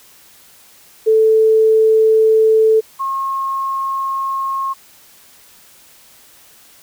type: tone pair in turn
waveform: sine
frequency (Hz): 440 / 1080.3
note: A4 / C#6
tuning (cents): 0 / -45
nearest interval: octave + major third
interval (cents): 1555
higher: second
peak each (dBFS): -8 / -17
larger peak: first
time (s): 1.06-2.81 / 2.99-4.74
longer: neither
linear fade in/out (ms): 20
effects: white hiss -46 dBFS RMS until 6.82 s